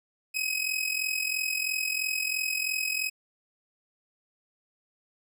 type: tone with amplitude modulation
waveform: sawtooth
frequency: 2538 Hz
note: D#7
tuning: 34 cents sharp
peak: -21 dBFS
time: 0.34-3.1 s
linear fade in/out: 20 ms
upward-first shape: sine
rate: 43 Hz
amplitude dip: 70%
effects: none